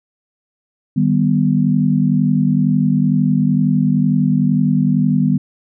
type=chord; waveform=sine; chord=Eb augmented; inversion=none; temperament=equal with one note detuned; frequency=153.87 / 196 / 246.9 Hz; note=Eb3 / G3 / B3; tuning=-19 / 0 / 0 cents; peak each=-16 dBFS; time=0.96-5.38 s; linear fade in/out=10 ms; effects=none

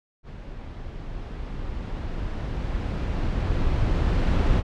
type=noise with level ramp; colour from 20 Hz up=brown; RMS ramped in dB=-38 to -19 dBFS; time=0.23-4.63 s; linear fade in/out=50 ms; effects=low-pass 4000 Hz 12 dB/octave

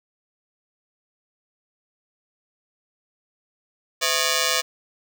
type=ring-modulated tone; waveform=5% pulse; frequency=582 Hz; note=D5; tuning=16 cents flat; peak=-5 dBFS; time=4.01-4.62 s; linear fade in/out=20 ms; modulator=74.2 Hz; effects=none

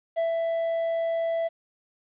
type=tone with ADSR envelope; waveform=triangle; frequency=663 Hz; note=E5; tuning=10 cents sharp; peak=-20 dBFS; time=0.16-1.49 s; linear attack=24 ms; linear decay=130 ms; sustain=-2 dB; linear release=23 ms; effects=resampled to 8000 Hz + 10-bit

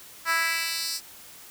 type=tone with high-pass filter sweep; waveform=10% pulse; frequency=329.6 Hz; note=E4; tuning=in tune; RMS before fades=-27 dBFS; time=0.25-1.01 s; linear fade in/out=50 ms; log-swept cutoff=1300 to 5800 Hz; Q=1.7; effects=white hiss -47 dBFS RMS until 1.5 s

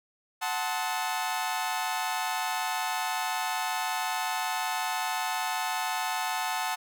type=chord; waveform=sawtooth; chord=F# diminished seventh; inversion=none; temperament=equal with one note detuned; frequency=740 / 880 / 1046.5 / 1277.3 Hz; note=F#5 / A5 / C6 / Eb6; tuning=0 / 0 / 0 / +45 cents; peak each=-29 / -28 / -34 / -34 dBFS; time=0.41-6.76 s; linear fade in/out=20 ms; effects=none

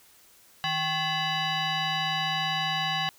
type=tone with frequency modulation; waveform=sine; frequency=1093 Hz; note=C#6; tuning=25 cents flat; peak=-25 dBFS; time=0.64-3.09 s; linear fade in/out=0 ms; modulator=935 Hz; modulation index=3.2; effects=white hiss -57 dBFS RMS until 3.18 s

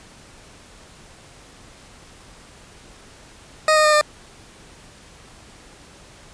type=tone with pitch steps; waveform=20% pulse; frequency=622.3 / 615.2 / 608.1 / 601.1 Hz; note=D#5 / D#5 / D#5 / D5; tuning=0 / -20 / -40 / +40 cents; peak=-8 dBFS; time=3.68-4.012 s; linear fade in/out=2 ms; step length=83 ms; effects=pink hiss -46 dBFS RMS until 6.33 s + resampled to 22050 Hz

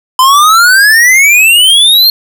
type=exponential sweep; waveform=square; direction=up; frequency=1013 to 4278 Hz; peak=-3 dBFS; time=0.19-2.1 s; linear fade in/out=2 ms; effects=none

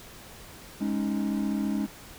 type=chord; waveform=triangle; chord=Ab suspended fourth; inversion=none; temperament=just; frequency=207.7 / 276.9 / 311.5 Hz; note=Ab3 / Db4 / Eb4; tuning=0 / -2 / +2 cents; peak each=-26 / -29 / -31 dBFS; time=0.8-1.87 s; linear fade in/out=20 ms; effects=pink hiss -47 dBFS RMS until 2.18 s

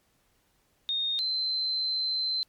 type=tone pair in turn; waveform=sine; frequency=3691 / 4087 Hz; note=A#7 / C8; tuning=-18 / -41 cents; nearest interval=major second; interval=177 cents; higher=second; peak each=-26 dBFS; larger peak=neither; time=0.89-1.19 / 1.19-2.43 s; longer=second; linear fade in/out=0 ms; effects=pink hiss -69 dBFS RMS until 2.48 s + MP3 96 kbps

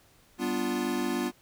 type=chord; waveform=square; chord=G dominant seventh; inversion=none; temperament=equal; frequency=196 / 246.9 / 293.7 / 349.2 Hz; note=G3 / B3 / D4 / F4; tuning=0 / 0 / 0 / 0 cents; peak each=-38 / -32 / -35 / -33 dBFS; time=0.38-1.32 s; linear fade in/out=50 ms; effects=pink hiss -61 dBFS RMS until 1.41 s

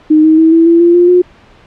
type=tone with pitch steps; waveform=sine; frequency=308.9 / 315.6 / 322.4 / 329.4 / 336.5 / 343.7 / 351.2 / 358.7 Hz; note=D#4 / D#4 / E4 / E4 / E4 / F4 / F4 / F4; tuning=-12 / +25 / -38 / -1 / +36 / -28 / +10 / +46 cents; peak=-3 dBFS; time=0.1-1.22 s; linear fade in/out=10 ms; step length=140 ms; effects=pink hiss -42 dBFS RMS until 1.66 s + low-pass 3000 Hz 12 dB/octave

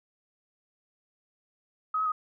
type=tone with pitch steps; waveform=sine; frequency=1267 / 1280 / 1249 Hz; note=D#6 / D#6 / D#6; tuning=+31 / +49 / +6 cents; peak=-25 dBFS; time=1.94-2.12 s; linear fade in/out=5 ms; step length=60 ms; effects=none

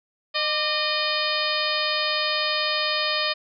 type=harmonic tone with a mistuned harmonic; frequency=612 Hz; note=D#5; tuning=29 cents flat; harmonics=1 / 2 / 3 / 4 / 5 / 6 / 7 / 8; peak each=-30 / -30 / -30 / -30 / -30 / -30 / -30 / -30 dBFS; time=0.34-3.34 s; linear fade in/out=20 ms; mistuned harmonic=2; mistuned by=-56 cents; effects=none

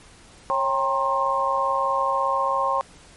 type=tone cluster; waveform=sine; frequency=547 / 790 / 929 / 1064 Hz; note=C#5 / G5 / A#5 / C6; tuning=-23 / +13 / -6 / +29 cents; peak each=-26 / -28 / -27 / -22 dBFS; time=0.5-2.81 s; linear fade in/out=0 ms; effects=pink hiss -49 dBFS RMS until 3.16 s + MP3 48 kbps

